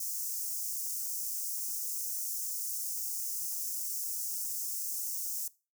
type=high-pass noise; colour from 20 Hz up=white; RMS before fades=-36 dBFS; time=0-5.48 s; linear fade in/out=5 ms; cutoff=5500 Hz; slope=48 dB/octave; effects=noise-tail reverb RT60 0.3 s tail -20 dB re dry